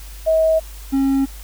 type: tone pair in turn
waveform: sine / triangle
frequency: 640 / 271.6 Hz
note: D#5 / C#4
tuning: +49 / -35 cents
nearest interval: octave + minor third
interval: 1484 cents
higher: first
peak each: -12 dBFS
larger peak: neither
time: 0.26-0.6 / 0.92-1.26 s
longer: neither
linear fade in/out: 20 ms
effects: added 50 Hz sine -33 dBFS peak until 1.43 s + white hiss -42 dBFS RMS until 1.43 s